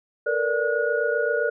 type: tone cluster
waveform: sine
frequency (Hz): 451.7 / 479.3 / 585 / 1449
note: A4 / A#4 / D5 / F#6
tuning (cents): +45 / +48 / -7 / -37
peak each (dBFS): -26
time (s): 0.26-1.5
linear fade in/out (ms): 10
effects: none